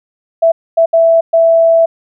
sine tone bursts at uneven times, 661 Hz, E5, 5 cents sharp, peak -5 dBFS, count 4, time 0.42-0.52 / 0.77-0.86 / 0.93-1.21 / 1.33-1.86 s, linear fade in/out 10 ms, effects none

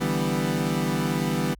30% pulse chord, E minor seventh, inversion third, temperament equal, 146.83 / 164.81 / 196 / 246.9 Hz, D3 / E3 / G3 / B3, 0 / 0 / 0 / 0 cents, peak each -26 dBFS, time 0-1.55 s, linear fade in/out 20 ms, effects added 50 Hz sine -46 dBFS peak until 1.59 s

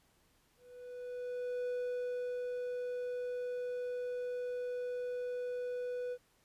triangle tone with ADSR envelope, 493.9 Hz, B4, in tune, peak -32 dBFS, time 0.57-6.18 s, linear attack 1100 ms, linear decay 750 ms, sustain -2 dB, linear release 55 ms, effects pink hiss -71 dBFS RMS until 6.44 s + resampled to 32000 Hz

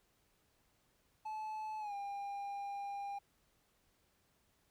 triangle tone with pitch glide, 865 to 802.4 Hz, A5 to G5, -30 to +40 cents, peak -38 dBFS, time 1.25-3.19 s, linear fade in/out 10 ms, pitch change -130 cents, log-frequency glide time 1.79-1.94 s, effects pink hiss -75 dBFS RMS until 4.7 s

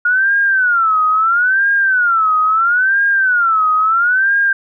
sine tone with vibrato, 1425 Hz, F6, 34 cents sharp, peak -10 dBFS, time 0.05-4.53 s, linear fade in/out 5 ms, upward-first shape sine, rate 0.75 Hz, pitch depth 220 cents each way, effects none

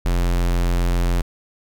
square tone, 43.65 Hz, F1, in tune, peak -17 dBFS, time 0.05-1.22 s, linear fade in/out 10 ms, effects none

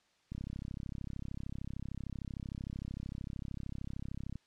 click train, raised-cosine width 5 ms, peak -29 dBFS, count 135, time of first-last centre 0.32-4.356 s, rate 33.2 Hz, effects white hiss -71 dBFS RMS until 4.46 s + low-pass 5000 Hz 12 dB/octave

